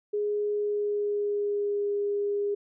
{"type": "tone with pitch glide", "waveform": "sine", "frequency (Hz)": [415.3, 407.5], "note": ["G#4", "G#4"], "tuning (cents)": [0, -33], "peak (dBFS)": -25, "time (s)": [0.13, 2.55], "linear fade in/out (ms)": 10, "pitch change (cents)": -33, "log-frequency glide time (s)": [0.54, 1.91], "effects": []}